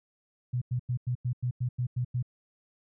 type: tone bursts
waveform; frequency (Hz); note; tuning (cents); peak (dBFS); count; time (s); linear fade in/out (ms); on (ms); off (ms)
sine; 123.7; B2; +3; -26; 10; 0.53-2.227; 10; 86; 93
effects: none